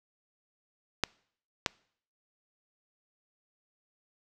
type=clicks; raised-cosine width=0.2 ms; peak=-8 dBFS; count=2; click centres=1.037 / 1.662 s; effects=noise-tail reverb RT60 0.6 s tail -25 dB re dry